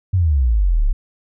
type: exponential sweep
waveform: sine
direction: down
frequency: 98 to 31.51 Hz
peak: -12 dBFS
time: 0.13-0.93 s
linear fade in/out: 10 ms
effects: none